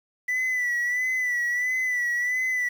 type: tone with vibrato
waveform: sine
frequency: 1977 Hz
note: B6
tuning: 1 cent sharp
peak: -20 dBFS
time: 0.28-2.69 s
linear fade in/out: 10 ms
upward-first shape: sine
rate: 1.5 Hz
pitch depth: 49 cents each way
effects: tanh soft clip ceiling -22 dBFS + 8-bit